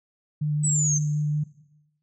sine tone with vibrato, 149.6 Hz, D3, 32 cents sharp, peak -22 dBFS, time 0.41-1.44 s, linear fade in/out 10 ms, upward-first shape square, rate 5.4 Hz, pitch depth 9 cents each way
sine exponential sweep, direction down, 8050 to 6190 Hz, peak -22 dBFS, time 0.63-0.99 s, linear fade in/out 20 ms
effects noise-tail reverb RT60 0.9 s tail -17 dB re dry

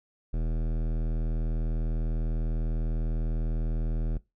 sine tone with hard clipping, 40 Hz, D#1, 49 cents sharp, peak -28 dBFS, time 0.33-4.18 s, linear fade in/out 10 ms, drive 18 dB, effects noise-tail reverb RT60 0.2 s tail -19 dB re dry

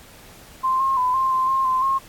sine tone with pitch steps, 1045 / 1071 / 1005 / 1055 / 1042 / 1065 / 1036 / 1076 Hz, C6 / C6 / B5 / C6 / C6 / C6 / C6 / C6, -2 / +40 / +30 / +14 / -7 / +30 / -17 / +48 cents, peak -17 dBFS, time 0.63-1.99 s, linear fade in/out 20 ms, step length 170 ms, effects pink hiss -46 dBFS RMS until 2.08 s + AAC 64 kbps

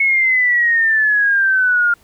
sine exponential sweep, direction down, 2200 to 1405 Hz, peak -11 dBFS, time 0-1.94 s, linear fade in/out 5 ms, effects pink hiss -53 dBFS RMS until 2.03 s

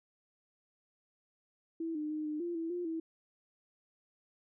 sine tone with pitch steps, 328.1 / 302.9 / 307.2 / 303.1 / 345.3 / 328.6 / 352.6 / 325.1 Hz, E4 / D#4 / D#4 / D#4 / F4 / E4 / F4 / E4, -8 / -46 / -22 / -45 / -20 / -5 / +17 / -24 cents, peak -34 dBFS, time 1.8-3 s, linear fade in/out 5 ms, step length 150 ms, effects none

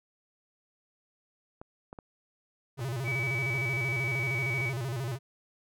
clicks, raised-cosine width 1 ms, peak -29 dBFS, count 8, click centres 1.615 / 1.929 / 1.988 / 2.793 / 3.08 / 3.554 / 4.152 / 4.604 s
square tone with vibrato, 126.1 Hz, B2, 36 cents sharp, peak -32 dBFS, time 2.77-5.19 s, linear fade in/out 50 ms, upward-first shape square, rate 13 Hz, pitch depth 140 cents each way
sine tone with pitch glide, 2283 to 2267 Hz, D7 to C#7, -50 to +38 cents, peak -30 dBFS, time 3.04-4.73 s, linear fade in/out 50 ms, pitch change -12 cents, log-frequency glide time 3.87-4.39 s
effects none

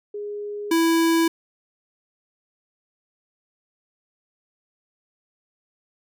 sine / square tone pair in turn, 413.2 / 330 Hz, G#4 / E4, -9 / +2 cents, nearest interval major third, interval 389 cents, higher first, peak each -28 / -17 dBFS, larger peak second, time 0.14-0.71 / 0.71-1.28 s, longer neither, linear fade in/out 5 ms, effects none

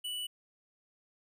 square tone, 2960 Hz, F#7, in tune, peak -36 dBFS, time 0.04-0.27 s, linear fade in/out 10 ms, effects none

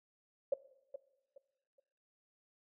sine tone with echo, 551 Hz, C#5, 11 cents flat, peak -27 dBFS, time 0.52-0.54 s, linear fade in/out 5 ms, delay 420 ms, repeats 3, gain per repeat -12 dB, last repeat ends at 1.8 s, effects noise-tail reverb RT60 1.0 s tail -18 dB re dry

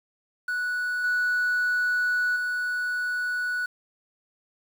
triangle tone with level steps, 1475 Hz, F#6, 6 cents flat, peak -23 / -19 / -23 dBFS, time 0.48-3.66 s, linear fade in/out 5 ms, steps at 1.04 / 2.36 s, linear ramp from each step 2 ms, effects tanh soft clip ceiling -16 dBFS + 8-bit

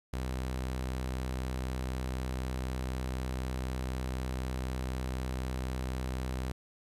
sawtooth tone, 64 Hz, C2, 38 cents flat, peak -29 dBFS, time 0.13-6.52 s, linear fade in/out 5 ms, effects resampled to 32000 Hz + 11-bit

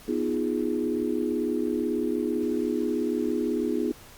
sine chord, F half-diminished seventh, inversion second, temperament equal, 246.9 / 311.1 / 349.2 / 415.3 Hz, Cb4 / Eb4 / F4 / Ab4, 0 / 0 / 0 / 0 cents, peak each -29 / -29 / -30 / -30 dBFS, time 0.08-3.92 s, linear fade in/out 5 ms, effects pink hiss -49 dBFS RMS until 4.17 s + Opus 48 kbps

